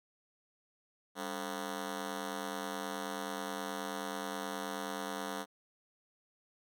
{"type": "ring-modulated tone", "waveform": "10% pulse", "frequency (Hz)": 242.6, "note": "B3", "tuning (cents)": -31, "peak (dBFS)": -26, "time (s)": [1.15, 5.46], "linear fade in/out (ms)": 50, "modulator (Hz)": 44.7, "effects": []}